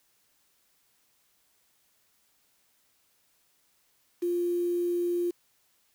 sine tone with quantisation, 349.2 Hz, F4, in tune, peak -25 dBFS, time 4.22-5.31 s, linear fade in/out 10 ms, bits 8, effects white hiss -69 dBFS RMS until 5.94 s

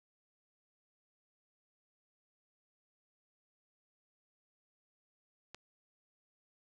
click, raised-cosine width 0.2 ms, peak -29 dBFS, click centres 5.546 s, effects none

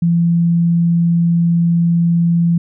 sine tone, 169.7 Hz, F3, 49 cents flat, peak -10 dBFS, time 0.02-2.58 s, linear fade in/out 5 ms, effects none

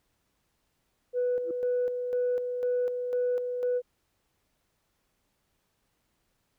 sine tone with tremolo, 493.9 Hz, B4, in tune, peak -23 dBFS, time 1.13-3.82 s, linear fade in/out 50 ms, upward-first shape square, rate 2 Hz, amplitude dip 50%
sine tone with exponential growth, 340.8 Hz, F4, 42 cents flat, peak -30 dBFS, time 1.41-1.51 s, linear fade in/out 2 ms, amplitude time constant 21 ms
effects tanh soft clip ceiling -21 dBFS + pink hiss -75 dBFS RMS until 6.58 s

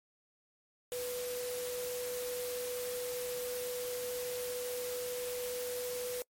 sine tone in noise, 493.9 Hz, B4, in tune, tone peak -36 dBFS, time 0.92-6.22 s, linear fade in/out 0 ms, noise white, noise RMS -43 dBFS, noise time 0.92-6.22 s, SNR +4 dB, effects noise-tail reverb RT60 0.1 s tail -26 dB re dry + MP3 64 kbps

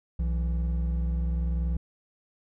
triangle tone pair together, 62.4 / 166.59 Hz, B1 / E3, +19 / +19 cents, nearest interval octave + perfect fourth, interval 1700 cents, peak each -23 / -32 dBFS, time 0.19-1.77 s, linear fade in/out 5 ms, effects none

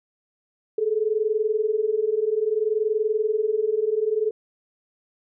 sine tone pair together, 419.4 / 440 Hz, G#4 / A4, +17 / 0 cents, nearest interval minor second, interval 83 cents, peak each -24 / -22 dBFS, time 0.78-4.31 s, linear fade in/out 5 ms, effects none

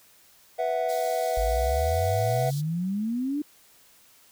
triangle chord, B suspended fourth, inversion none, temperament equal, 493.9 / 659.3 / 740 Hz, B4 / E5 / F#5, 0 / 0 / 0 cents, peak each -28 / -25 / -27 dBFS, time 0.58-2.51 s, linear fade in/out 20 ms
pink high-pass noise, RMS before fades -42 dBFS, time 0.88-2.62 s, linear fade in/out 20 ms, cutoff 3500 Hz, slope 48 dB/octave
sine exponential sweep, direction up, 51.4 to 302.6 Hz, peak -25 dBFS, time 1.37-3.42 s, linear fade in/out 5 ms
effects white hiss -57 dBFS RMS until 4.31 s

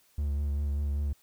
triangle tone with vibrato, 72 Hz, D2, 34 cents flat, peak -25 dBFS, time 0.18-1.13 s, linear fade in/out 5 ms, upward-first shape triangle, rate 5.1 Hz, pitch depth 34 cents each way, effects white hiss -65 dBFS RMS until 1.22 s

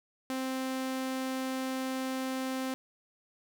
sawtooth tone, 261.6 Hz, C4, in tune, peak -28 dBFS, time 0.3-2.74 s, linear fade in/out 0 ms, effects none

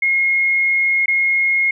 sine tone with dropouts, 2153 Hz, C7, 49 cents sharp, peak -13 dBFS, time 0.02-1.71 s, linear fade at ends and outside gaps 5 ms, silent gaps 1.059-1.08 s, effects none

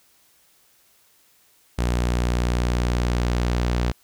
sawtooth tone with low-pass filter sweep, 60.2 Hz, B1, 44 cents flat, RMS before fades -22 dBFS, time 1.78-3.92 s, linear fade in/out 10 ms, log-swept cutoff 9500 to 5600 Hz, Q 1, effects white hiss -59 dBFS RMS until 4.03 s

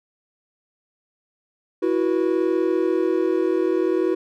triangle chord, E suspended second, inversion none, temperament equal with one note detuned, 329.6 / 370 / 484.6 Hz, E4 / F#4 / B4, 0 / 0 / -33 cents, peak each -20 / -19 / -24 dBFS, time 1.82-4.15 s, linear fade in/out 10 ms, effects none

